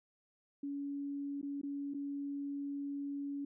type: tone with dropouts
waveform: sine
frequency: 282.4 Hz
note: C#4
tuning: 32 cents sharp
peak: -37 dBFS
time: 0.63-3.45 s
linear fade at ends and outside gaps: 5 ms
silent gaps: 1.415-1.428 / 1.615-1.632 / 1.938-1.944 s
effects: none